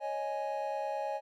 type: chord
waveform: triangle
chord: C# suspended second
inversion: none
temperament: just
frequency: 554.4 / 623.7 / 831.5 Hz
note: C#5 / D#5 / G#5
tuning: 0 / +4 / +2 cents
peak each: -36 / -36 / -34 dBFS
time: 0-1.21 s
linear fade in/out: 50 ms
effects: none